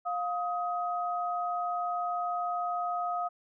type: tone pair together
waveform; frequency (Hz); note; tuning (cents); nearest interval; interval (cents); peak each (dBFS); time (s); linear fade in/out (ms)
sine; 706.6 / 1260; F5 / D#6; +20 / +21; minor seventh; 1001; -31 / -33; 0.05-3.29; 20
effects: none